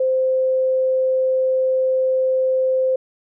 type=tone; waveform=sine; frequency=520 Hz; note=C5; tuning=11 cents flat; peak=-15 dBFS; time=0-2.96 s; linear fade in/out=5 ms; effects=none